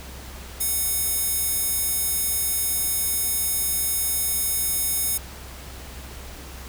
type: tone with high-pass filter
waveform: square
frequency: 740 Hz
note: F#5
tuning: in tune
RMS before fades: -24 dBFS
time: 0.6-5.18 s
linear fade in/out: 10 ms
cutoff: 9900 Hz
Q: 0.85
effects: added 65 Hz sine -39 dBFS peak until 6.68 s + pink hiss -41 dBFS RMS until 6.68 s